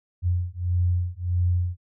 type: beating tone pair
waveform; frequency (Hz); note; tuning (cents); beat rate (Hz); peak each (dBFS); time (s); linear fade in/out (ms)
sine; 88 / 89.6; F2 / F2; +14 / +45; 1.6; -24; 0.22-1.77; 50
effects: none